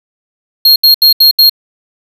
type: tone bursts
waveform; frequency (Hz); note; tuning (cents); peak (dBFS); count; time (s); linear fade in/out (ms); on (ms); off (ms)
square; 4249; C8; +26; -3; 5; 0.65-1.496; 5; 110; 74
effects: none